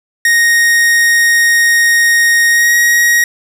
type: tone with pitch glide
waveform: 45% pulse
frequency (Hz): 1864.7 to 1889.6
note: A#6 to A#6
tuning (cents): 0 to +23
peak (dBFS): -7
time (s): 0.25-3.24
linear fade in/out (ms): 2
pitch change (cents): +23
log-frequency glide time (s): 2.49-2.74
effects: none